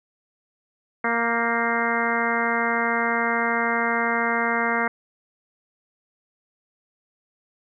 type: harmonic tone with a mistuned harmonic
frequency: 233.1 Hz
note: A#3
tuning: in tune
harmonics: 1 / 2 / 3 / 4 / 5 / 6 / 7 / 8 / 9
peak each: -29 / -29 / -29 / -29 / -29 / -29 / -29 / -29 / -29 dBFS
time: 1.04-4.88 s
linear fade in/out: 5 ms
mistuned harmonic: 7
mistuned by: -38 cents
effects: none